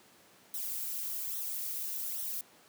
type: noise with flanger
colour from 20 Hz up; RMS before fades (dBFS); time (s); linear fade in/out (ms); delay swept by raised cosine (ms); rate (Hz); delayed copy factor
violet; -37; 0.54-2.41; 2; 0.41 to 3.11; 1.2; -0.85
effects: pink hiss -60 dBFS RMS until 2.68 s + high-pass 200 Hz 12 dB/octave